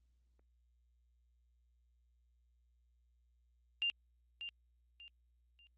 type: tone with echo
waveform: sine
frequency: 2794 Hz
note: F7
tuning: in tune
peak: -32 dBFS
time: 3.82-3.9 s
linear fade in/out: 0 ms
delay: 590 ms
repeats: 3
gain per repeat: -10 dB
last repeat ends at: 5.67 s
effects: added 60 Hz sine -70 dBFS peak until 5.77 s + Opus 24 kbps